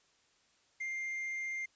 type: tone with quantisation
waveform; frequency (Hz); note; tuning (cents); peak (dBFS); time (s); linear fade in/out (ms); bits
triangle; 2105; C7; +10; -34; 0.8-1.66; 10; 10
effects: white hiss -70 dBFS RMS until 1.75 s + resampled to 16000 Hz